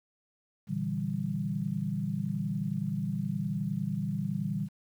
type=chord; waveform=sine; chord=E half-diminished seventh; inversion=second; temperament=equal with one note detuned; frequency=116.54 / 145.82 / 164.81 / 196 Hz; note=Bb2 / D3 / E3 / G3; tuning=0 / -12 / 0 / 0 cents; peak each=-38 / -35 / -35 / -33 dBFS; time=0.67-4.69 s; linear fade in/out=50 ms; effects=10-bit

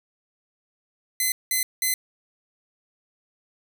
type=tone bursts; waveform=5% pulse; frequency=2040 Hz; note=C7; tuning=44 cents flat; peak=-11 dBFS; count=3; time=1.2-1.94 s; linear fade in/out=2 ms; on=120 ms; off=190 ms; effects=none

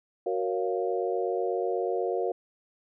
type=chord; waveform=sine; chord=Gb major seventh; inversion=none; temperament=equal; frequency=370 / 466.2 / 554.4 / 698.5 Hz; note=Gb4 / Bb4 / Db5 / F5; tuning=0 / 0 / 0 / 0 cents; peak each=-30 / -30 / -34 / -33 dBFS; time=0.26-2.32 s; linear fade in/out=5 ms; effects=none

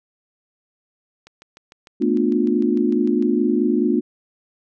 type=click train; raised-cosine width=0.2 ms; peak=-26 dBFS; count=14; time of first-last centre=1.27-3.225 s; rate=6.65 Hz
type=chord; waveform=sine; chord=B half-diminished seventh; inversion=third; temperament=just; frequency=222.2 / 246.9 / 296.3 / 355.6 Hz; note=A3 / B3 / D4 / F4; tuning=+17 / 0 / +15 / +31 cents; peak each=-21 dBFS; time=2-4.01 s; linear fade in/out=20 ms
effects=none

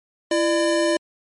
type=tone pair together; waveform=square; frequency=336.2 / 599 Hz; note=E4 / D5; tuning=+34 / +34 cents; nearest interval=minor seventh; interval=1000 cents; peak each=-21 dBFS; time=0.31-0.97 s; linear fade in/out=5 ms; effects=MP3 48 kbps

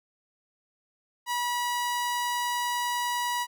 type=tone; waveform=sawtooth; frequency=970 Hz; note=B5; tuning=31 cents flat; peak=-23 dBFS; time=1.26-3.47 s; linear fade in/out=50 ms; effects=none

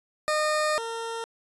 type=tone pair in turn; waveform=20% pulse; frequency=611 / 457.7 Hz; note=D#5 / A#4; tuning=-32 / -32 cents; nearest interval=perfect fourth; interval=500 cents; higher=first; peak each=-18 / -26 dBFS; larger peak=first; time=0.28-0.78 / 0.78-1.24 s; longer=first; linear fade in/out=0 ms; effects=resampled to 24000 Hz

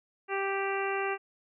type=harmonic tone; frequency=392 Hz; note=G4; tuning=in tune; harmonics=1 / 2 / 3 / 4 / 5 / 6 / 7; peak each=-32 / -35 / -37 / -38 / -39 / -40 / -40 dBFS; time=0.28-1.18 s; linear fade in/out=50 ms; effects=none

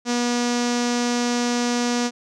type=tone with low-pass filter; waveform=sawtooth; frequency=241.5 Hz; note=B3; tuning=39 cents flat; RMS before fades=-22 dBFS; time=0.05-2.11 s; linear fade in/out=50 ms; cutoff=6200 Hz; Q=3.1; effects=none

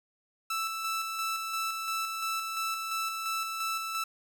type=tone with tremolo; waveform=sawtooth; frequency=1321 Hz; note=E6; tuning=3 cents sharp; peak=-26 dBFS; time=0.5-4.04 s; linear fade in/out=5 ms; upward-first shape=square; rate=2.9 Hz; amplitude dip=35%; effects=none

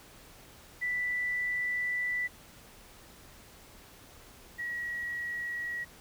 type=tone pair in turn; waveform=sine; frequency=1975.5 / 1915.9 Hz; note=B6 / A#6; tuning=0 / +47 cents; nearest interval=minor second; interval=53 cents; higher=first; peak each=-29 / -33 dBFS; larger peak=first; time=0.81-2.28 / 4.58-5.85 s; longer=first; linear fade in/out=20 ms; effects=pink hiss -54 dBFS RMS until 6 s

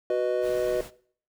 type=chord; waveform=triangle; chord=B major; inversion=second; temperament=just; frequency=370.4 / 493.9 / 617.4 Hz; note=F#4 / B4 / D#5; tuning=+2 / 0 / -14 cents; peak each=-25 dBFS; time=0.1-0.81 s; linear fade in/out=2 ms
type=noise; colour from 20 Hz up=pink; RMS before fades=-43 dBFS; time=0.41-0.91 s; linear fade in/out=50 ms
effects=noise-tail reverb RT60 0.5 s tail -19 dB re dry

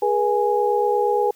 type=tone cluster; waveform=sine; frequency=414.1 / 482.7 / 830 Hz; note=G#4 / B4 / G#5; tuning=-5 / -40 / -1 cents; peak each=-21 dBFS; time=0.02-1.31 s; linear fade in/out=5 ms; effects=white hiss -55 dBFS RMS until 1.35 s

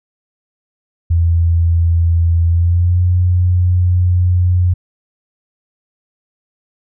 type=tone with pitch glide; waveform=sine; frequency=84.1 to 89.62 Hz; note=E2 to F2; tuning=+35 to +45 cents; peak=-9 dBFS; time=1.1-4.74 s; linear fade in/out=10 ms; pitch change=+110 cents; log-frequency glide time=2.47-3.03 s; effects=none

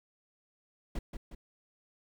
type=noise with echo; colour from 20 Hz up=brown; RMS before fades=-34 dBFS; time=0.95-0.99 s; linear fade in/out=5 ms; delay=180 ms; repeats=2; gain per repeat=-6 dB; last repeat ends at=1.35 s; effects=none

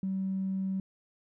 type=tone with tanh clipping; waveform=triangle; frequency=191.2 Hz; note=G3; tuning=43 cents flat; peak=-29 dBFS; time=0.03-0.8 s; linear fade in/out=2 ms; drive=4 dB; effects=none

